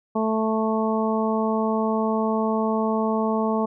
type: harmonic tone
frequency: 220 Hz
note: A3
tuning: in tune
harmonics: 1 / 2 / 3 / 4 / 5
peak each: -23 / -26 / -28 / -29 / -30 dBFS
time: 0.15-3.66 s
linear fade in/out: 10 ms
effects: none